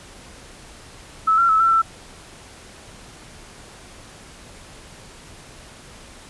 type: tone with pitch steps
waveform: sine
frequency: 1304 / 1366 / 1302 / 1345 / 1333 Hz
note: E6 / F6 / E6 / E6 / E6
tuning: -19 / -39 / -22 / +34 / +19 cents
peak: -13 dBFS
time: 1.27-1.82 s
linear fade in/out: 10 ms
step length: 110 ms
effects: pink hiss -43 dBFS RMS until 6.29 s + resampled to 24000 Hz